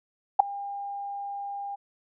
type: tone with ADSR envelope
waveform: sine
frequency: 803 Hz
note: G5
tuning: 41 cents sharp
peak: -8 dBFS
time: 0.39-1.76 s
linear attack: 11 ms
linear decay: 4 ms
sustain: -24 dB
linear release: 16 ms
effects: none